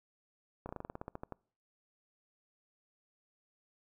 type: slowing click train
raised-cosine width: 1 ms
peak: -27 dBFS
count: 13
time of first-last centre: 0.66-1.323 s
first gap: 31 ms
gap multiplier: 1.1
effects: noise-tail reverb RT60 0.5 s tail -26 dB re dry